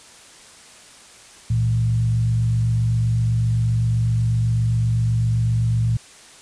sine tone with frequency modulation, 114.5 Hz, A#2, 31 cents flat, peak -16 dBFS, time 1.5-5.97 s, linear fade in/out 5 ms, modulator 47.8 Hz, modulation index 0.52, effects white hiss -45 dBFS RMS until 6.41 s + resampled to 22050 Hz

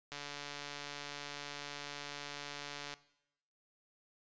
click train, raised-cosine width 0.2 ms, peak -26 dBFS, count 407, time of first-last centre 0.12-2.939 s, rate 144 Hz, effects noise-tail reverb RT60 0.8 s tail -18 dB re dry + resampled to 16000 Hz

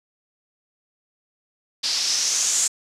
blue noise with low-pass filter sweep, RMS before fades -22 dBFS, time 1.83-2.68 s, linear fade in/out 10 ms, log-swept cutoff 4700 to 7400 Hz, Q 4.2, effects low-pass 12000 Hz 12 dB/octave

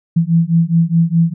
sine beating tone pair, 164.3 / 169.1 Hz, E3 / E3, -5 / +44 cents, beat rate 4.8 Hz, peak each -13 dBFS, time 0.16-1.34 s, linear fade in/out 10 ms, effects none

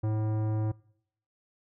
sine tone with tanh clipping, 108.3 Hz, A2, 27 cents flat, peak -28 dBFS, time 0.03-0.72 s, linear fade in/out 10 ms, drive 16 dB, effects noise-tail reverb RT60 0.7 s tail -23 dB re dry

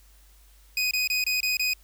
25% pulse tone bursts, 2498 Hz, D#7, 6 cents sharp, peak -19 dBFS, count 6, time 0.77-1.735 s, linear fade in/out 2 ms, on 140 ms, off 25 ms, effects added 50 Hz sine -53 dBFS peak until 1.83 s + white hiss -60 dBFS RMS until 1.83 s

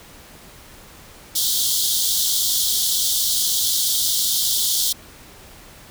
pink high-pass noise, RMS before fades -20 dBFS, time 1.35-4.93 s, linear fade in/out 10 ms, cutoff 3200 Hz, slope 96 dB/octave, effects pink hiss -44 dBFS RMS until 5.9 s

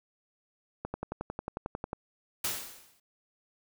click train, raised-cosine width 1 ms, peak -20 dBFS, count 13, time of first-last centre 0.85-1.931 s, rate 11.1 Hz
white noise with exponential decay, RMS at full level -29 dBFS, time 2.44-3 s, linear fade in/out 5 ms, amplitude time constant 120 ms
effects none

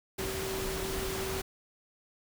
sine tone in noise, 382.8 Hz, G4, 41 cents flat, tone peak -36 dBFS, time 0.18-1.42 s, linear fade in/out 10 ms, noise pink, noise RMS -36 dBFS, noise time 0.18-1.42 s, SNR -3 dB, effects none

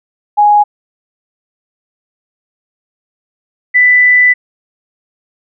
sine tone pair in turn, 830.6 / 1988.1 Hz, G#5 / B6, 0 / +11 cents, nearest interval octave + minor third, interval 1511 cents, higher second, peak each -4 dBFS, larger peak neither, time 0.37-0.64 / 3.74-4.34 s, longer second, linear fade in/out 20 ms, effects none

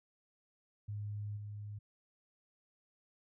sine tone with level steps, 103.83 Hz, G#2, in tune, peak -38 / -42 dBFS, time 0.88-1.79 s, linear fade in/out 10 ms, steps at 1.36 s, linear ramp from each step 20 ms, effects none

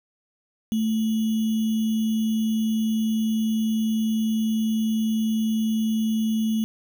sine tone with sample-and-hold, 220 Hz, A3, in tune, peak -20 dBFS, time 0.72-6.64 s, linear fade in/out 0 ms, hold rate 3150 Hz, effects none

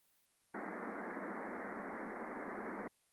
pink band-pass noise, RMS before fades -44 dBFS, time 0.54-2.88 s, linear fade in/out 5 ms, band 190 to 2100 Hz, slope 96 dB/octave, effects white hiss -74 dBFS RMS until 3.12 s + Opus 32 kbps

